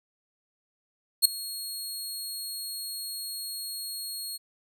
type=tone with ADSR envelope; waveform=20% pulse; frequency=4300 Hz; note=C8; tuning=47 cents sharp; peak=-7 dBFS; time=1.22-4.38 s; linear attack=32 ms; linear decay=5 ms; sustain=-21 dB; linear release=23 ms; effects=none